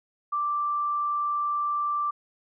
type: tone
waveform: sine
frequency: 1174.7 Hz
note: D6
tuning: in tune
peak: -24 dBFS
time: 0.32-2.11 s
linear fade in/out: 10 ms
effects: none